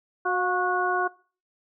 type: harmonic tone with a mistuned harmonic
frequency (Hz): 366.2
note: F#4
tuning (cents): -18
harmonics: 1 / 2 / 3 / 4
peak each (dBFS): -28 / -28 / -28 / -28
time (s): 0.25-1.08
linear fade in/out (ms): 10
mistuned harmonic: 2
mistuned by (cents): -37
effects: noise-tail reverb RT60 0.4 s tail -22 dB re dry